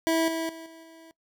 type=tone with level steps; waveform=25% pulse; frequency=326.3 Hz; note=E4; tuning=18 cents flat; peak=-18 / -24 / -36 / -42 / -44 dBFS; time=0.07-1.11 s; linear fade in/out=0 ms; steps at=0.28 / 0.49 / 0.66 / 0.83 s; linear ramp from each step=2 ms; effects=noise-tail reverb RT60 0.1 s tail -20 dB re dry